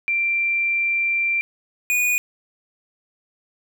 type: tone pair in turn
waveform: sine / square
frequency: 2360 / 2460 Hz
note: D7 / D#7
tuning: +8 / -20 cents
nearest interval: minor second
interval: 72 cents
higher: second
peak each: -18 dBFS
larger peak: neither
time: 0.08-1.41 / 1.9-2.18 s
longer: first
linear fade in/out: 0 ms
effects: none